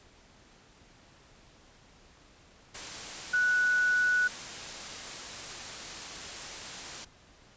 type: tone in noise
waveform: sine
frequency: 1477 Hz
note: F#6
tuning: 3 cents flat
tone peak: -23 dBFS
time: 3.33-4.28 s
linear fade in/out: 10 ms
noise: white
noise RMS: -40 dBFS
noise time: 2.74-7.05 s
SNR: +14 dB
effects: pink hiss -58 dBFS RMS until 7.56 s + resampled to 16000 Hz